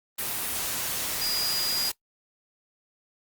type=tone in noise; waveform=sine; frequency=4886 Hz; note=D#8; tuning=32 cents flat; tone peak=-27 dBFS; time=1.21-1.9 s; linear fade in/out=10 ms; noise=white; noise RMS=-30 dBFS; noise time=0.18-1.92 s; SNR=0 dB; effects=noise-tail reverb RT60 0.1 s tail -20 dB re dry + Opus 32 kbps